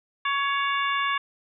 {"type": "harmonic tone with a mistuned harmonic", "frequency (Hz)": 559, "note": "C#5", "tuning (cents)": 14, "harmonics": [2, 3, 4, 5, 6], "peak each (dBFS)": [-25, -29, -31, -33, -35], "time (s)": [0.25, 1.18], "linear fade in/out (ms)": 5, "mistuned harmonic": 6, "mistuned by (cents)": 77, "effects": []}